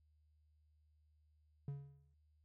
triangle tone with exponential decay, 140.7 Hz, C#3, 26 cents sharp, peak -37 dBFS, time 1.68-2.14 s, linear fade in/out 2 ms, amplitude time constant 99 ms, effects added 76 Hz sine -70 dBFS peak until 2.44 s

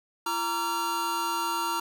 square tone cluster, 339.3 / 930 / 1154 / 1365 Hz, F4 / A#5 / D6 / F6, -50 / -4 / -31 / -40 cents, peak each -38 / -30 / -37 / -33 dBFS, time 0.26-1.8 s, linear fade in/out 5 ms, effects none

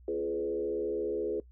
sine tone with frequency modulation, 419.6 Hz, G#4, 18 cents sharp, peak -29 dBFS, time 0.08-1.4 s, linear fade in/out 2 ms, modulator 75.5 Hz, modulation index 1.1, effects noise-tail reverb RT60 0.1 s tail -20 dB re dry + added 61 Hz sine -52 dBFS peak until 1.51 s

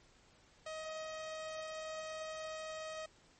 sawtooth tone, 630 Hz, D#5, 21 cents sharp, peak -38 dBFS, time 0.66-3.06 s, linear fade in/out 5 ms, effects pink hiss -66 dBFS RMS until 3.39 s + MP3 32 kbps

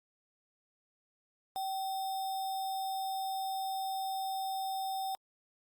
sine tone with sample-and-hold, 770 Hz, G5, 31 cents flat, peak -33 dBFS, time 1.56-5.15 s, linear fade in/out 0 ms, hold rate 4410 Hz, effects Opus 48 kbps

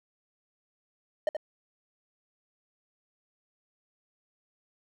triangle tone with echo, 612 Hz, D#5, 29 cents flat, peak -21 dBFS, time 1.27-1.29 s, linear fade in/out 2 ms, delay 77 ms, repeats 1, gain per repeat -6 dB, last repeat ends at 1.367 s, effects none

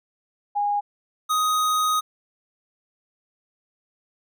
sine / square tone pair in turn, 820 / 1251.3 Hz, G#5 / D#6, -22 / +9 cents, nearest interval perfect fifth, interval 731 cents, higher second, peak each -20 dBFS, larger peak neither, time 0.55-0.81 / 1.29-2.01 s, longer second, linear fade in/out 20 ms, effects none

